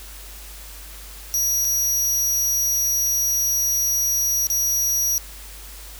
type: tone with dropouts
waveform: sawtooth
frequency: 5780 Hz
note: F#8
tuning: 41 cents flat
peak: -16 dBFS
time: 1.34-5.18 s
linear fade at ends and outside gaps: 0 ms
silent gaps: 1.647-1.651 / 4.469-4.501 s
effects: added 50 Hz sine -39 dBFS peak until 5.99 s + white hiss -41 dBFS RMS until 5.99 s